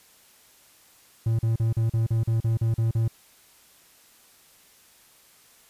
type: tone bursts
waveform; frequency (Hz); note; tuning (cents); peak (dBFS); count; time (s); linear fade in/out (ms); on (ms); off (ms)
triangle; 113.3; A#2; -49; -18; 11; 1.26-3.08; 5; 130; 39
effects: white hiss -56 dBFS RMS until 5.69 s + resampled to 32000 Hz